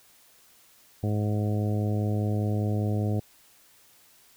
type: harmonic tone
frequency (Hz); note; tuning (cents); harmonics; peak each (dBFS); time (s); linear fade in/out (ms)
105; G#2; +19; 1 / 2 / 3 / 4 / 5 / 6 / 7; -25 / -31 / -35 / -37 / -39 / -41 / -42; 1.03-3.2; 5
effects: white hiss -58 dBFS RMS until 4.36 s